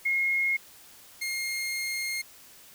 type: tone pair in turn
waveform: sine / sawtooth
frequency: 2154 / 2134 Hz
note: C7 / C7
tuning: +50 / +34 cents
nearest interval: unison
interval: 16 cents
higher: first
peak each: -23 / -26 dBFS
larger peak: first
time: 0.05-0.57 / 1.21-2.22 s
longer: second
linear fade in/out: 10 ms
effects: white hiss -52 dBFS RMS until 2.74 s